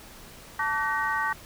sine tone cluster, 884 / 1147 / 1521 / 1882 Hz, A5 / D6 / F#6 / A#6, +8 / -41 / +47 / +16 cents, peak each -30 dBFS, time 0.59-1.33 s, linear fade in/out 5 ms, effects pink hiss -47 dBFS RMS until 1.45 s

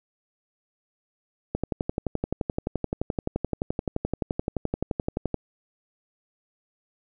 click train, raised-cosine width 2 ms, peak -12 dBFS, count 45, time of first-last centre 1.55-5.343 s, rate 11.6 Hz, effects none

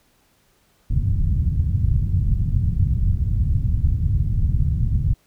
white low-pass noise, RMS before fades -19 dBFS, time 0.9-5.14 s, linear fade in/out 10 ms, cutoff 120 Hz, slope 24 dB/octave, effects pink hiss -61 dBFS RMS until 5.26 s

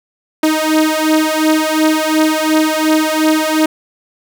sawtooth beating tone pair, 310.9 / 313.7 Hz, D#4 / D#4, -1 / +14 cents, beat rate 2.8 Hz, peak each -10 dBFS, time 0.43-3.66 s, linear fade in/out 5 ms, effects none

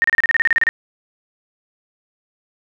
sine tone bursts, 1841 Hz, A#6, 22 cents flat, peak -11 dBFS, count 13, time 0.02-0.69 s, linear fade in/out 0 ms, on 22 ms, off 32 ms, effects none

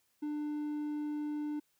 triangle tone, 297.9 Hz, D4, 25 cents sharp, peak -32 dBFS, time 0.22-1.6 s, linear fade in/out 10 ms, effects white hiss -75 dBFS RMS until 1.79 s

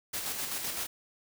white noise with tremolo, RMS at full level -34 dBFS, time 0.13-0.87 s, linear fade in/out 10 ms, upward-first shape square, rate 7.8 Hz, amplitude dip 35%, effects none

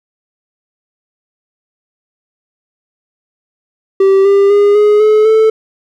triangle tone with pitch steps, 388.2 / 398 / 408 / 418.2 / 428.7 / 439.5 Hz, G4 / G4 / G#4 / G#4 / A4 / A4, -17 / +26 / -31 / +12 / -45 / -2 cents, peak -3 dBFS, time 4-5.5 s, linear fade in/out 5 ms, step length 250 ms, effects none

